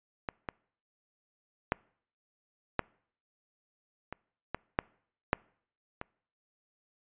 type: clicks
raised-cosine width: 0.5 ms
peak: -18 / -19 / -11 / -11 / -23 / -17 / -10 / -9 / -22 dBFS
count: 9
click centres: 0.288 / 0.488 / 1.721 / 2.793 / 4.126 / 4.546 / 4.789 / 5.331 / 6.014 s
effects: noise-tail reverb RT60 0.6 s tail -26 dB re dry + resampled to 8000 Hz